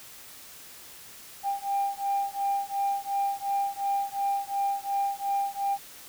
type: beating tone pair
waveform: sine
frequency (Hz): 795 / 797.8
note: G5 / G5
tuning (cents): +24 / +30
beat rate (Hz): 2.8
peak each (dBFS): -28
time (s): 1.43-5.78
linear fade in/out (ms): 50
effects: tanh soft clip ceiling -20 dBFS + white hiss -47 dBFS RMS until 6.08 s